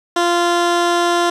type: tone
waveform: 15% pulse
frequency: 346.5 Hz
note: F4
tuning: 14 cents flat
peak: -7 dBFS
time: 0.16-1.3 s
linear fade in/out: 5 ms
effects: low-pass 8000 Hz 12 dB/octave + 8-bit